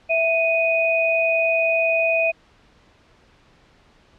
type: tone pair together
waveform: sine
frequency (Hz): 659.3 / 2489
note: E5 / D#7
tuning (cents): 0 / 0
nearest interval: octave + major seventh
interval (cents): 2300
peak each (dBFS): -19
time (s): 0.09-2.32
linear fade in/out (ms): 20
effects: pink hiss -55 dBFS RMS until 4.18 s + low-pass 4000 Hz 12 dB/octave